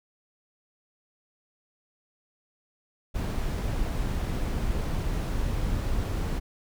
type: noise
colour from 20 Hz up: brown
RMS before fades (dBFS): -28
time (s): 3.14-6.4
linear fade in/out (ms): 20
effects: none